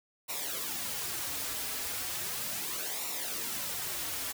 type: noise with flanger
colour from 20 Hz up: white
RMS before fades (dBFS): -36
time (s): 0.28-4.33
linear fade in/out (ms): 20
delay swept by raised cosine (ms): 0.62 to 5.72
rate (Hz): 0.36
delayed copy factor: -0.65
effects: none